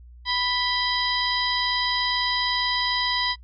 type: harmonic tone with a mistuned harmonic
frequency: 987.8 Hz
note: B5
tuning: in tune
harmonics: 1 / 2 / 3 / 4 / 5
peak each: -28 / -28 / -28 / -28 / -28 dBFS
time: 0.25-3.36 s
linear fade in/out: 50 ms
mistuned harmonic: 3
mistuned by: +110 cents
effects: noise-tail reverb RT60 0.1 s tail -24 dB re dry + added 60 Hz sine -43 dBFS peak until 3.43 s